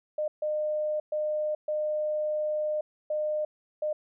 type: tone bursts at uneven times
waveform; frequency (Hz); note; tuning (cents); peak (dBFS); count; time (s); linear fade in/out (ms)
sine; 608; D#5; -40; -26; 6; 0.18-0.28 / 0.42-1 / 1.12-1.55 / 1.68-2.81 / 3.1-3.45 / 3.82-3.93; 5
effects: none